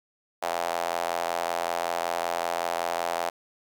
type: tone with high-pass filter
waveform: sawtooth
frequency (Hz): 85.3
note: F2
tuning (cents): -40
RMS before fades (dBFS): -29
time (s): 0.42-3.3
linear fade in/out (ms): 10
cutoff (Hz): 700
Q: 3.2
effects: none